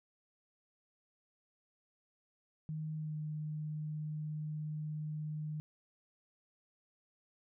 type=tone with pitch glide; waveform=sine; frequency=155.56 to 152.8 Hz; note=D#3 to D#3; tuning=0 to -31 cents; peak=-37 dBFS; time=2.69-5.6 s; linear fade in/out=0 ms; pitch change=-31 cents; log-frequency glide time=2.96-3.16 s; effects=none